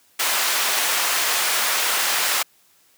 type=high-pass noise; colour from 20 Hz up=pink; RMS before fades=-21 dBFS; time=0.19-2.43 s; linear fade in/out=10 ms; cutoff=1000 Hz; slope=12 dB/octave; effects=white hiss -58 dBFS RMS until 2.97 s + high-pass 80 Hz 12 dB/octave